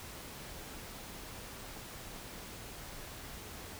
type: silence
effects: pink hiss -47 dBFS RMS until 3.79 s